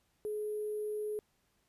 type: tone with sample-and-hold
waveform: sine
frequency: 422.4 Hz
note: G#4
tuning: 29 cents sharp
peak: -34 dBFS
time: 0.25-1.19 s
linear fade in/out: 0 ms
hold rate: 11025 Hz
effects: pink hiss -75 dBFS RMS until 1.68 s + resampled to 32000 Hz